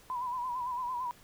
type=tone with vibrato; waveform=sine; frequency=992 Hz; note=B5; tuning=7 cents sharp; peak=-32 dBFS; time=0.1-1.11 s; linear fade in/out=0 ms; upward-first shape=sine; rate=8.9 Hz; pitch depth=68 cents each way; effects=pink hiss -58 dBFS RMS until 1.23 s